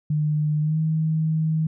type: tone with pitch glide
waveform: sine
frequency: 151.3 to 158.18 Hz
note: D#3 to D#3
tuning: -48 to +29 cents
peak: -19 dBFS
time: 0.1-1.67 s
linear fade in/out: 5 ms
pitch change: +77 cents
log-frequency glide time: 0.61-0.78 s
effects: none